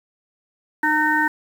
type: harmonic tone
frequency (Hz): 305.5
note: D#4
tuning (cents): -32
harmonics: 1 / 3 / 5 / 6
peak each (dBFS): -24 / -21 / -21 / -21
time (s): 0.83-1.28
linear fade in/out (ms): 5
effects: 7-bit